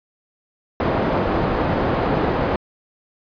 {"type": "low-pass noise", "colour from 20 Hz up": "white", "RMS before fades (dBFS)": -20, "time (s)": [0.8, 2.56], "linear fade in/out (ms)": 2, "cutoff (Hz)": 720, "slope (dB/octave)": 12, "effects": ["resampled to 11025 Hz"]}